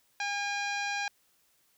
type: harmonic tone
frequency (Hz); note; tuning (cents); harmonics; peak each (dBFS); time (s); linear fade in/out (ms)
810; G#5; -43; 1 / 2 / 3 / 4 / 5 / 6 / 7 / 8 / 9; -35 / -35 / -36 / -46 / -43 / -47 / -44 / -54 / -54; 0.2-1.08; 2
effects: white hiss -69 dBFS RMS until 1.77 s